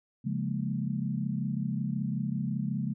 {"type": "chord", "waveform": "sine", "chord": "Bb minor seventh", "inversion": "first", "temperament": "equal", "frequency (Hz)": [138.59, 174.61, 207.7, 233.1], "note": ["Db3", "F3", "Ab3", "Bb3"], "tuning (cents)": [0, 0, 0, 0], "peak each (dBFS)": [-33, -35, -33, -37], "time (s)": [0.24, 2.94], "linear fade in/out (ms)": 20, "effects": []}